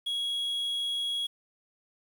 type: tone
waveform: triangle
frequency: 3322 Hz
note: G#7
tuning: in tune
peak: -27 dBFS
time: 0.06-1.27 s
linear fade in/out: 10 ms
effects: 9-bit